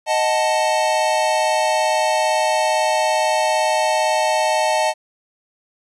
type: chord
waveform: square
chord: D# diminished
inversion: none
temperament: equal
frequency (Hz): 622.3 / 740 / 880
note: D#5 / F#5 / A5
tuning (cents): 0 / 0 / 0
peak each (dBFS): -20 / -24 / -20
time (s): 0.06-4.94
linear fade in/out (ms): 50
effects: resampled to 24000 Hz + 9-bit